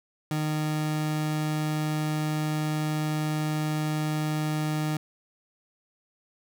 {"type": "tone", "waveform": "30% pulse", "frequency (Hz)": 153.4, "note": "D#3", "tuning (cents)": -24, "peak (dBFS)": -23, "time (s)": [0.31, 4.97], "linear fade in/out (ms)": 2, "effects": []}